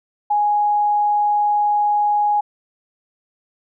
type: tone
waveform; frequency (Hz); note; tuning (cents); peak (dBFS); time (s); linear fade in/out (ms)
sine; 830.6; G#5; 0; -14; 0.3-2.41; 10
effects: none